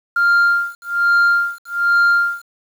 sine tone with tremolo, 1396.9 Hz, F6, in tune, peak -7 dBFS, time 0.16-2.47 s, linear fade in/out 5 ms, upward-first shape sine, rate 1.2 Hz, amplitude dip 100%, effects tanh soft clip ceiling -9 dBFS + 7-bit

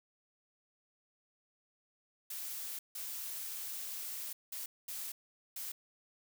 blue noise bursts at uneven times, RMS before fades -42 dBFS, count 5, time 2.3-2.79 / 2.95-4.33 / 4.52-4.66 / 4.88-5.12 / 5.56-5.72 s, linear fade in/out 5 ms, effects none

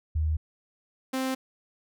sine / sawtooth tone pair in turn, 77.9 / 262 Hz, D#2 / C4, +3 / +2 cents, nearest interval octave + major sixth, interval 2099 cents, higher second, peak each -23 dBFS, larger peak neither, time 0.15-0.37 / 1.13-1.35 s, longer neither, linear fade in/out 10 ms, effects none

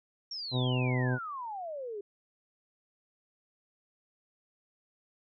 sine exponential sweep, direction down, 5620 to 392 Hz, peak -36 dBFS, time 0.31-2.01 s, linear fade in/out 5 ms
harmonic tone, 126.3 Hz, B2, 39 cents sharp, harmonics 1 / 2 / 3 / 4 / 5 / 6 / 7 / 8, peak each -28 / -34 / -38 / -40 / -42 / -44 / -45 / -46 dBFS, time 0.51-1.19 s, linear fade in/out 50 ms
effects none

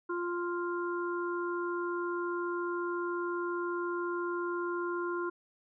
harmonic tone, 349.2 Hz, F4, in tune, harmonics 1 / 3 / 4, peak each -33 / -38 / -39 dBFS, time 0.09-5.3 s, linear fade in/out 10 ms, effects none

